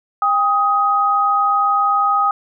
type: tone pair together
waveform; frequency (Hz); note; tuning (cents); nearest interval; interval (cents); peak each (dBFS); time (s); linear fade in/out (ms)
sine; 801.2 / 1254; G5 / D#6; +38 / +13; minor sixth; 775; -18 / -14; 0.22-2.31; 2
effects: none